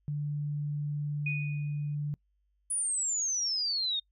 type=tone; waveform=sine; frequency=146.83 Hz; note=D3; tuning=in tune; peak=-30 dBFS; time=0.08-2.14 s; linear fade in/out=0 ms
type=tone with exponential decay; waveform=sine; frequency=2477 Hz; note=D#7; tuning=8 cents flat; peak=-29 dBFS; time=1.26-1.95 s; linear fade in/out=5 ms; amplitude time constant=150 ms
type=exponential sweep; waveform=sine; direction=down; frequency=9956 to 3629 Hz; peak=-28 dBFS; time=2.7-4 s; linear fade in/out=10 ms
effects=noise-tail reverb RT60 0.1 s tail -25 dB re dry + added 50 Hz sine -70 dBFS peak until 4.11 s